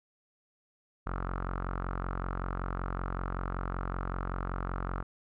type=tone with low-pass filter; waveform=sawtooth; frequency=45.27 Hz; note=F#1; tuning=37 cents flat; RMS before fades=-35 dBFS; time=1.06-5.03 s; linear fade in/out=10 ms; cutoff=1300 Hz; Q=5.3; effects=none